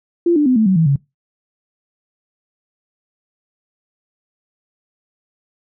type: tone with pitch steps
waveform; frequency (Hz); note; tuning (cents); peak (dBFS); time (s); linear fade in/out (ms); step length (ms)
sine; 343.6 / 295.7 / 254.5 / 219 / 188.43 / 162.16 / 139.54; F4 / D4 / C4 / A3 / F#3 / E3 / C#3; -28 / +12 / -48 / -8 / +32 / -28 / +12; -10; 0.26-0.96; 5; 100
effects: noise-tail reverb RT60 0.2 s tail -22 dB re dry